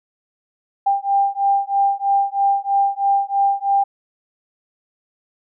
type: beating tone pair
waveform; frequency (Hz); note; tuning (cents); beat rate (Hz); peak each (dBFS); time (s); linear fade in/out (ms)
sine; 793 / 796.1; G5 / G5; +20 / +27; 3.1; -18; 0.86-3.84; 10
effects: none